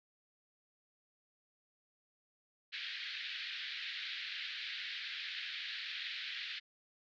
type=band-pass noise; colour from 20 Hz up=white; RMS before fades=-43 dBFS; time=2.72-6.6 s; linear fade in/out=20 ms; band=1600 to 4200 Hz; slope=48 dB/octave; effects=none